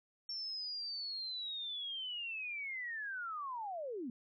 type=linear sweep; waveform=sine; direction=down; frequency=5460 to 220 Hz; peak=-39 dBFS; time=0.29-4.1 s; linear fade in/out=2 ms; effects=none